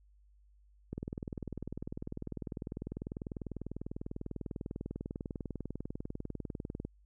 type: click train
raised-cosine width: 3 ms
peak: -26 dBFS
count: 120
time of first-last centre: 0.93-6.85 s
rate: 20.1 Hz
effects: added 50 Hz sine -61 dBFS peak until 7.05 s